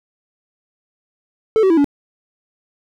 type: tone with pitch steps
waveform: triangle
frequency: 440 / 380.8 / 329.6 / 285.3 Hz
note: A4 / F#4 / E4 / C#4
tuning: 0 / +50 / 0 / +50 cents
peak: -8 dBFS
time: 1.56-1.844 s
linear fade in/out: 0 ms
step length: 71 ms
effects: none